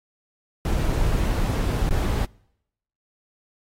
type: noise with dropouts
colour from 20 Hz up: brown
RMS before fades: -22 dBFS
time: 0.65-2.25 s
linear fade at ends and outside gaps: 2 ms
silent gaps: 1.893-1.907 s
effects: noise-tail reverb RT60 0.8 s tail -26 dB re dry + AAC 48 kbps

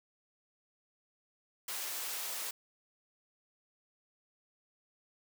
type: high-pass noise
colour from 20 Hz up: white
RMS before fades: -39 dBFS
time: 1.68-2.51 s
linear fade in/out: 5 ms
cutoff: 470 Hz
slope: 12 dB/octave
effects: none

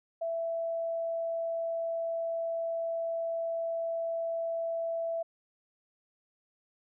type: tone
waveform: sine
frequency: 664 Hz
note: E5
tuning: 12 cents sharp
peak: -30 dBFS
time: 0.21-5.23 s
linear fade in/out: 10 ms
effects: none

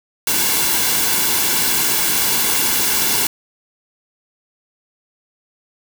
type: noise with comb filter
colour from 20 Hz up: white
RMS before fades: -17 dBFS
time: 0.27-3.27 s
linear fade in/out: 2 ms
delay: 1.6 ms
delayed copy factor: -0.55
effects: none

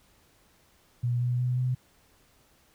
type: tone with pitch steps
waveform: sine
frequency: 121.2 / 123.03 / 124.9 / 126.79 Hz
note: B2 / B2 / B2 / B2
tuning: -32 / -6 / +20 / +46 cents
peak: -24 dBFS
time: 1.03-1.75 s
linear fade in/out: 10 ms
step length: 180 ms
effects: pink hiss -63 dBFS RMS until 2.74 s

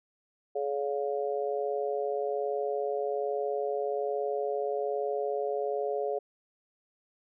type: harmonic tone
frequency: 141.2 Hz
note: C#3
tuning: 32 cents sharp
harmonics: 3 / 4 / 5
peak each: -31 / -33 / -35 dBFS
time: 0.55-6.19 s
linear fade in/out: 10 ms
effects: none

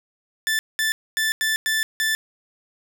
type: tone bursts at uneven times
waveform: sawtooth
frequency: 1760 Hz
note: A6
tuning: in tune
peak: -16 dBFS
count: 6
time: 0.47-0.59 / 0.79-0.92 / 1.17-1.32 / 1.41-1.56 / 1.66-1.83 / 2-2.15 s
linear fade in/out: 0 ms
effects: none

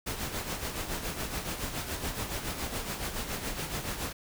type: noise with tremolo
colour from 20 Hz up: pink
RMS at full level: -33 dBFS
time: 0.06-4.13 s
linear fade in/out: 10 ms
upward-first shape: sine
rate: 7.1 Hz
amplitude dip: 55%
effects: none

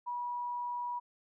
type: tone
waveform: sine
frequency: 970 Hz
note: B5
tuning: 31 cents flat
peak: -34 dBFS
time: 0.06-1 s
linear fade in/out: 20 ms
effects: none

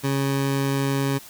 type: tone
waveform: 20% pulse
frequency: 137.6 Hz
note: C#3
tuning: 12 cents flat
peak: -16 dBFS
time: 0.03-1.19 s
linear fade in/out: 20 ms
effects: white hiss -44 dBFS RMS until 1.29 s

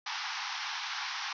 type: band-pass noise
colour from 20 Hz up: pink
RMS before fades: -37 dBFS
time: 0.06-1.33 s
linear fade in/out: 5 ms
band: 790 to 5900 Hz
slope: 96 dB/octave
effects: none

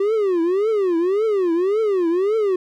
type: tone with vibrato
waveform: triangle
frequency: 383.9 Hz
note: G4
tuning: 36 cents flat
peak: -14 dBFS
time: 0-2.56 s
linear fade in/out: 5 ms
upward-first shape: triangle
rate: 1.8 Hz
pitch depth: 290 cents each way
effects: none

